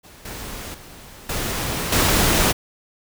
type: noise with level steps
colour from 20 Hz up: pink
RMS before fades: -45 / -33 / -42 / -25 / -17 dBFS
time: 0.03-2.53 s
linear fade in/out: 20 ms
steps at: 0.25 / 0.74 / 1.29 / 1.92 s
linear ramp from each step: 5 ms
effects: none